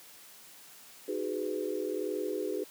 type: chord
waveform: sine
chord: G# minor seventh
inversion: second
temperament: just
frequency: 311.5 / 373.8 / 415.3 / 498.4 Hz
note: D#4 / F#4 / G#4 / B4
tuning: +2 / +18 / 0 / +16 cents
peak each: -38 / -36 / -35 / -38 dBFS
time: 1.08-2.64 s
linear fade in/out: 5 ms
effects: white hiss -53 dBFS RMS until 2.7 s + high-pass 150 Hz 12 dB/octave